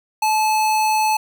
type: tone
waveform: square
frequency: 865 Hz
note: A5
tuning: 30 cents flat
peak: -16 dBFS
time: 0.22-1.17 s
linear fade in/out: 5 ms
effects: none